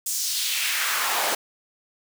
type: noise with high-pass filter sweep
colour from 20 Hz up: pink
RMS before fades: -25 dBFS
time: 0.06-1.35 s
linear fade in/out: 5 ms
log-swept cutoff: 7500 to 570 Hz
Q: 1.6
effects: none